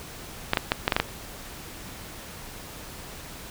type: clicks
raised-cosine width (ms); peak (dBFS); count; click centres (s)
0.3; -4; 7; 0.534 / 0.572 / 0.719 / 0.879 / 0.922 / 0.965 / 1
effects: pink hiss -41 dBFS RMS until 3.5 s